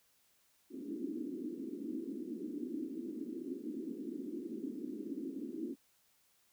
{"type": "band-pass noise", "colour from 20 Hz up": "pink", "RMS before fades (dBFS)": -42, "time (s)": [0.7, 5.76], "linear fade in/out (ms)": 50, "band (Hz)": [240, 350], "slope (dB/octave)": 48, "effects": ["white hiss -72 dBFS RMS until 6.52 s"]}